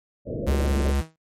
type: low-pass noise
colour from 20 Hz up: white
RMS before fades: -29 dBFS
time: 0.25-0.95 s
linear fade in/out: 50 ms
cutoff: 610 Hz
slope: 96 dB/octave
type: tone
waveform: square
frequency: 69.3 Hz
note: C#2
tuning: in tune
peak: -21 dBFS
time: 0.46-1.02 s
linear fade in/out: 20 ms
type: tone with exponential decay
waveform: sawtooth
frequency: 160.1 Hz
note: D#3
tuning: 50 cents sharp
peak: -26 dBFS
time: 1.01-1.16 s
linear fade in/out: 0 ms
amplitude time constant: 32 ms
effects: noise-tail reverb RT60 0.1 s tail -22 dB re dry + MP3 64 kbps